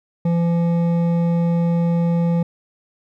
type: tone with hard clipping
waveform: sine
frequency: 170 Hz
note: F3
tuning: 46 cents flat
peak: -17 dBFS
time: 0.25-2.43 s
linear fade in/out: 5 ms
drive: 9 dB
effects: none